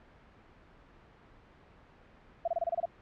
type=tone bursts; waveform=sine; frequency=676 Hz; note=E5; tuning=43 cents sharp; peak=-27 dBFS; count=8; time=2.45-2.856 s; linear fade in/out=5 ms; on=28 ms; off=26 ms; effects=pink hiss -58 dBFS RMS until 3.01 s + low-pass 2000 Hz 12 dB/octave